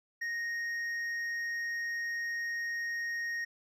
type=tone with hard clipping; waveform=sine; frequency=1864.7 Hz; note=A#6; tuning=in tune; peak=-34 dBFS; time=0.21-3.45 s; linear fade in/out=10 ms; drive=4 dB; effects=none